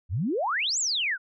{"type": "exponential two-way sweep", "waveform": "sine", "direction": "up then down", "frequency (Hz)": [73.42, 7900, 1400], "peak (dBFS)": -24, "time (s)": [0.09, 1.18], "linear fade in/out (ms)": 50, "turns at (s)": 0.79, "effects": []}